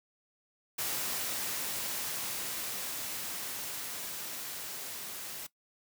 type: noise with level ramp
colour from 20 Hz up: white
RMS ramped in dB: -34 to -42 dBFS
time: 0.78-5.47 s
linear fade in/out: 10 ms
effects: noise-tail reverb RT60 0.1 s tail -18 dB re dry + high-pass 100 Hz 12 dB/octave